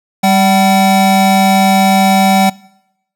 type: tone pair together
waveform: square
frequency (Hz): 196 / 760.4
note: G3 / F#5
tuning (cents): 0 / +47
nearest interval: octave + major seventh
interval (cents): 2347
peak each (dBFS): -11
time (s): 0.23-2.5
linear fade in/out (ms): 10
effects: noise-tail reverb RT60 0.8 s tail -23 dB re dry